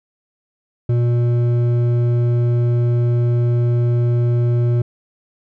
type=tone with hard clipping; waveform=sine; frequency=120 Hz; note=B2; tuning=49 cents flat; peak=-15 dBFS; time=0.89-4.82 s; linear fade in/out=5 ms; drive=8 dB; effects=none